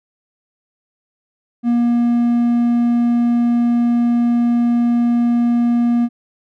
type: tone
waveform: triangle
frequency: 237.9 Hz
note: A#3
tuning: 35 cents sharp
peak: -10 dBFS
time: 1.63-6.09 s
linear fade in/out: 50 ms
effects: none